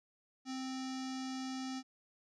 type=tone with low-pass filter; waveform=square; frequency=261.6 Hz; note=C4; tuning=in tune; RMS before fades=-41 dBFS; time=0.45-1.83 s; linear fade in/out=50 ms; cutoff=5700 Hz; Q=3.1; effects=none